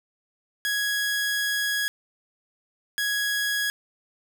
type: tone pair in turn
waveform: sawtooth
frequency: 1664 / 1664 Hz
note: G#6 / G#6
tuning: +3 / +3 cents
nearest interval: unison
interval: 0 cents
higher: neither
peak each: -20 dBFS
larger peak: neither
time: 0.65-1.88 / 2.98-3.7 s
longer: first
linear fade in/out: 0 ms
effects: none